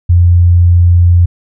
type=tone; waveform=sine; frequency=87.31 Hz; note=F2; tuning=in tune; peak=-3 dBFS; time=0.09-1.26 s; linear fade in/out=10 ms; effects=none